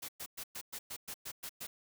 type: noise bursts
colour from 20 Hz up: white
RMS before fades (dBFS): -43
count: 10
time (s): 0.02-1.67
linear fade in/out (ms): 10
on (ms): 66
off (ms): 110
effects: none